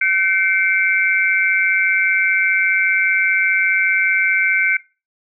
sine tone cluster, 1531 / 2123 / 2308 Hz, G6 / C7 / D7, -41 / +25 / -31 cents, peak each -18 dBFS, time 0.01-4.77 s, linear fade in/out 5 ms, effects noise-tail reverb RT60 0.3 s tail -20 dB re dry

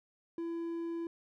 triangle tone, 335.3 Hz, E4, 30 cents sharp, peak -33 dBFS, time 0.38-1.07 s, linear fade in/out 2 ms, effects none

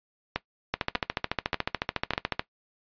two click trains, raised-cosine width 0.3 ms, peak -9 / -10 dBFS, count 24 / 4, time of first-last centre 0.74-2.395 / 0.36-2.135 s, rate 13.9 / 1.69 Hz, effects noise-tail reverb RT60 0.1 s tail -17 dB re dry + resampled to 11025 Hz

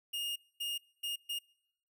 45% pulse tone bursts at uneven times, 2843 Hz, F7, 30 cents sharp, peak -35 dBFS, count 4, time 0.13-0.36 / 0.6-0.78 / 1.03-1.16 / 1.29-1.39 s, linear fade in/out 10 ms, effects noise-tail reverb RT60 0.8 s tail -26 dB re dry

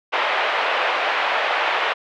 pink band-pass noise, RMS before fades -21 dBFS, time 0.12-1.94 s, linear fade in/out 20 ms, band 570 to 3000 Hz, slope 24 dB/octave, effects none

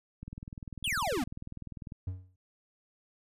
click train, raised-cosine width 5 ms, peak -29 dBFS, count 35, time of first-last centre 0.23-1.922 s, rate 20.1 Hz
square exponential sweep, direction down, 3520 to 217.2 Hz, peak -30 dBFS, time 0.84-1.24 s, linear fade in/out 5 ms
triangle tone with exponential decay, 92.5 Hz, F#2, in tune, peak -28 dBFS, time 2.07-2.36 s, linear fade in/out 5 ms, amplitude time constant 62 ms
effects resampled to 32000 Hz

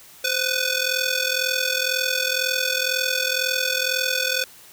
10% pulse ring-modulated tone, 996 Hz, B5, 14 cents sharp, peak -9 dBFS, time 0.24-4.44 s, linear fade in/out 2 ms, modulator 477 Hz, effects white hiss -47 dBFS RMS until 4.72 s

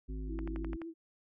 harmonic tone, 52.5 Hz, G#1, 19 cents sharp, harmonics 1 / 3 / 5 / 7, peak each -37 / -49 / -46 / -52 dBFS, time 0.08-0.77 s, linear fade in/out 20 ms
sine tone with vibrato, 329.6 Hz, E4, in tune, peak -40 dBFS, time 0.27-0.94 s, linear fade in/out 50 ms, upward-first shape sine, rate 12 Hz, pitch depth 35 cents each way
click train, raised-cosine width 0.5 ms, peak -30 dBFS, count 6, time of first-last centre 0.39-0.817 s, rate 11.7 Hz
effects none

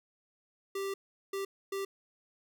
square tone bursts at uneven times, 392 Hz, G4, in tune, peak -34 dBFS, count 3, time 0.75-0.94 / 1.33-1.45 / 1.72-1.85 s, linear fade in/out 5 ms, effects none

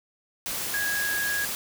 sine tone in noise, 1652 Hz, G#6, 10 cents flat, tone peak -26 dBFS, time 0.74-1.45 s, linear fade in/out 0 ms, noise white, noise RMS -31 dBFS, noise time 0.46-1.55 s, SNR +2 dB, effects none

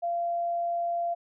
sine tone, 688 Hz, F5, 26 cents flat, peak -26 dBFS, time 0.02-1.15 s, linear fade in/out 20 ms, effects none

